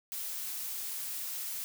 blue noise, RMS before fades -38 dBFS, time 0.12-1.64 s, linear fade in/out 0 ms, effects none

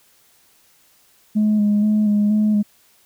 sine tone with vibrato, 210 Hz, G#3, 19 cents sharp, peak -12 dBFS, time 1.35-2.63 s, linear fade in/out 20 ms, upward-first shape square, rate 2.1 Hz, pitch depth 22 cents each way, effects tanh soft clip ceiling -11 dBFS + white hiss -56 dBFS RMS until 3.05 s

